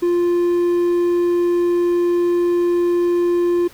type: tone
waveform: triangle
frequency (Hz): 349.2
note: F4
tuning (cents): 0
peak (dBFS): -12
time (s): 0.02-3.68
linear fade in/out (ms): 10
effects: pink hiss -45 dBFS RMS until 3.73 s